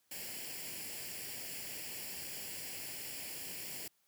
white noise with comb filter, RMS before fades -44 dBFS, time 0.11-3.88 s, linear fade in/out 5 ms, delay 0.4 ms, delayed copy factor +0.7, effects white hiss -75 dBFS RMS until 4.07 s + high-pass 80 Hz 12 dB/octave

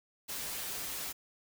white noise with comb filter, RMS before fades -39 dBFS, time 0.28-1.13 s, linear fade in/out 20 ms, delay 8.7 ms, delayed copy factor -0.6, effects none

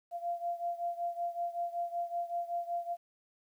sine beating tone pair, 690 / 695.3 Hz, F5 / F5, -21 / -8 cents, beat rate 5.3 Hz, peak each -35 / -38 dBFS, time 0.11-2.97 s, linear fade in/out 50 ms, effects 11-bit

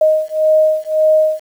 sine beating tone pair, 622.3 / 624.1 Hz, D#5 / D#5, 0 / +5 cents, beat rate 1.8 Hz, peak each -13 dBFS, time 0.01-1.4 s, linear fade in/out 5 ms, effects 7-bit

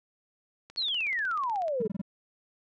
click train, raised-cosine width 0.2 ms, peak -30 dBFS, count 17, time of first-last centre 0.7-1.682 s, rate 16.3 Hz
sine exponential sweep, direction down, 4435 to 410 Hz, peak -27 dBFS, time 0.77-1.88 s, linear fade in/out 10 ms
triangle tone bursts, 196 Hz, G3, in tune, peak -28 dBFS, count 5, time 1.8-2.016 s, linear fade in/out 5 ms, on 24 ms, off 24 ms
effects none

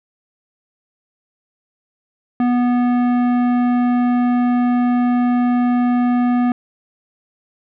sine tone with tanh clipping, 244.9 Hz, B3, 14 cents flat, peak -15 dBFS, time 2.4-6.52 s, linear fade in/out 2 ms, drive 14 dB, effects none

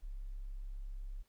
sine tone, 33.81 Hz, C#1, 42 cents flat, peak -40 dBFS, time 0.02-1.23 s, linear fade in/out 20 ms, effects pink hiss -75 dBFS RMS until 1.28 s

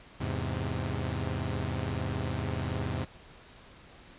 sawtooth chord, E augmented, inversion none, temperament equal, 82.41 / 103.83 / 130.81 Hz, E2 / G#2 / B#2, 0 / 0 / 0 cents, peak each -31 dBFS, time 0.2-3.05 s, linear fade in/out 10 ms, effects pink hiss -53 dBFS RMS until 4.18 s + resampled to 8000 Hz

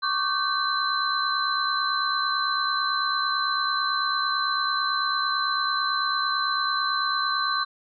sine tone cluster, 1105 / 1174 / 1543 / 4056 Hz, C#6 / D6 / G6 / B7, -6 / -1 / -28 / +45 cents, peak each -28 dBFS, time 0.02-7.65 s, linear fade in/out 20 ms, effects none

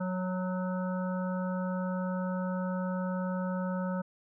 harmonic tone with a mistuned harmonic, 183.9 Hz, F#3, 10 cents flat, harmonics 1 / 3 / 5 / 7 / 8, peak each -31 / -37 / -42 / -43 / -46 dBFS, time 0-4.02 s, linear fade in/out 10 ms, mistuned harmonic 8, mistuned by +27 cents, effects none

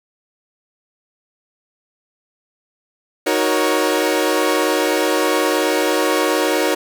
sawtooth chord, D# minor seventh, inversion none, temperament equal with one note detuned, 311.1 / 370 / 471.3 / 554.4 Hz, D#4 / F#4 / A#4 / C#5, 0 / 0 / +19 / 0 cents, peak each -17 dBFS, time 3.26-6.75 s, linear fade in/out 10 ms, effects none

